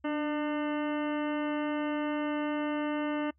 harmonic tone with a mistuned harmonic, 300.2 Hz, D4, 38 cents sharp, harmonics 1 / 2 / 3 / 4 / 5 / 6 / 7 / 9 / 10, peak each -30 / -36 / -40 / -42 / -44 / -46 / -47 / -49 / -50 dBFS, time 0.04-3.31 s, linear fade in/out 10 ms, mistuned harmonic 1, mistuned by -34 cents, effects noise-tail reverb RT60 0.1 s tail -25 dB re dry + added 69 Hz sine -65 dBFS peak until 3.38 s

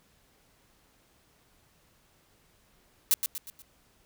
blue noise with echo, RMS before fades -22 dBFS, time 3.11-3.14 s, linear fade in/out 0 ms, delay 120 ms, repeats 4, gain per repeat -7 dB, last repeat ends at 3.62 s, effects pink hiss -65 dBFS RMS until 4.05 s

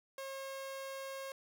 sawtooth tone, 540 Hz, C#5, 45 cents flat, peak -38 dBFS, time 0.18-1.32 s, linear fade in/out 2 ms, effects none

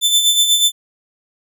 sawtooth tone with tremolo, 3532 Hz, A7, 6 cents sharp, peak -6 dBFS, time 0.01-0.72 s, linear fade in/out 50 ms, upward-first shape sine, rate 8.2 Hz, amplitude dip 55%, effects none

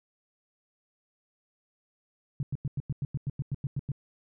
sine tone bursts, 138.59 Hz, C#3, in tune, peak -27 dBFS, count 13, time 2.4-3.918 s, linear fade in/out 2 ms, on 30 ms, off 94 ms, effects none

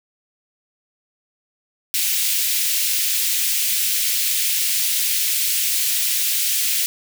white high-pass noise, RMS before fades -20 dBFS, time 1.94-6.86 s, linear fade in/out 0 ms, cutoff 2200 Hz, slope 24 dB/octave, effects none

